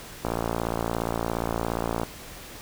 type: click train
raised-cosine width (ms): 1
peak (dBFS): -12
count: 103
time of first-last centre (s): 0.25-2.033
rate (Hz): 57.2
effects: pink hiss -42 dBFS RMS until 2.61 s